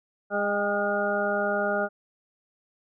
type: harmonic tone with a mistuned harmonic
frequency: 204.6 Hz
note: G#3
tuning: 26 cents flat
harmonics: 1 / 2 / 3 / 4 / 6 / 7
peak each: -33 / -31 / -27 / -32 / -36 / -29 dBFS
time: 0.3-1.89 s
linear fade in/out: 50 ms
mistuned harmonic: 4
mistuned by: -33 cents
effects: none